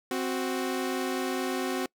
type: tone pair together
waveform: sawtooth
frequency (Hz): 261.6 / 370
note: C4 / F#4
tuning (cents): 0 / 0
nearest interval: tritone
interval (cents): 600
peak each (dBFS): -27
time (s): 0.11-1.86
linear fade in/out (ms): 2
effects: noise-tail reverb RT60 0.1 s tail -25 dB re dry